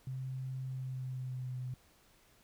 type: tone with pitch glide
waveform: sine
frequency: 130.81 to 126.79 Hz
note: C3 to B2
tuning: 0 to +46 cents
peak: -37 dBFS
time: 0.07-1.74 s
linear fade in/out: 2 ms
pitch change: -54 cents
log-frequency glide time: 0.71-1.57 s
effects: pink hiss -66 dBFS RMS until 2.43 s